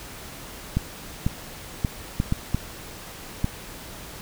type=clicks; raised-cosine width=5 ms; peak=-9 dBFS; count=7; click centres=0.77 / 1.265 / 1.848 / 2.201 / 2.324 / 2.546 / 3.444 s; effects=pink hiss -40 dBFS RMS until 4.21 s